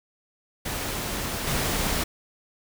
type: noise with level steps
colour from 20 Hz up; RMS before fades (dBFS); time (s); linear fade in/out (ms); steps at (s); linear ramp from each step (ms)
pink; -30 / -26; 0.65-2.04; 10; 1.47; 5
effects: none